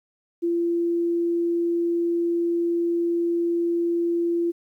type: tone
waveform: sine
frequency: 341.3 Hz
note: F4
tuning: 40 cents flat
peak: -20 dBFS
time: 0.42-4.52 s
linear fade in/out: 20 ms
effects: 10-bit